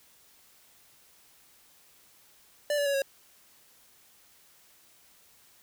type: tone with pitch steps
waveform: square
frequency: 587.3 / 573.9 / 560.8 / 548 Hz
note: D5 / D5 / C#5 / C#5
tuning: 0 / -40 / +20 / -20 cents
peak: -26 dBFS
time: 2.7-3.02 s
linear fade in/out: 2 ms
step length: 80 ms
effects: white hiss -60 dBFS RMS until 5.62 s